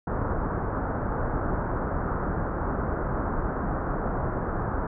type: low-pass noise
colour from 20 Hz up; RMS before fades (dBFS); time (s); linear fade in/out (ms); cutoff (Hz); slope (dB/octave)
pink; -28; 0.07-4.87; 5; 1500; 48
effects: none